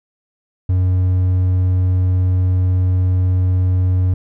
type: tone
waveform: triangle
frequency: 91.8 Hz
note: F#2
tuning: 13 cents flat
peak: -10 dBFS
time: 0.69-4.14 s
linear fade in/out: 5 ms
effects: none